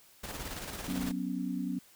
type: noise with tremolo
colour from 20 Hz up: pink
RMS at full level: -39 dBFS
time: 0.23-1.12 s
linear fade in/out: 10 ms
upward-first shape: square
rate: 18 Hz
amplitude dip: 40%
type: chord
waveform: sine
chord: F# suspended fourth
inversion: none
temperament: equal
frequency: 185 / 246.9 / 277.2 Hz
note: F#3 / B3 / C#4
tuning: 0 / 0 / 0 cents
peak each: -36 dBFS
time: 0.88-1.79 s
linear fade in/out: 5 ms
effects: white hiss -60 dBFS RMS until 1.95 s